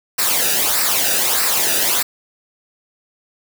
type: noise with flanger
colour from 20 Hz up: white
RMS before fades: -17 dBFS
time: 0.18-2.03 s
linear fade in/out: 10 ms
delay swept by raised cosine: 0.3 to 0.95 ms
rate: 1.6 Hz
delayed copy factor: -0.65
effects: none